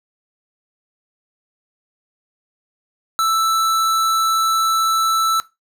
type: tone with hard clipping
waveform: sine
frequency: 1321 Hz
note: E6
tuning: 3 cents sharp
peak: -16 dBFS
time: 3.19-5.4 s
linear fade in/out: 0 ms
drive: 18 dB
effects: noise-tail reverb RT60 0.2 s tail -17 dB re dry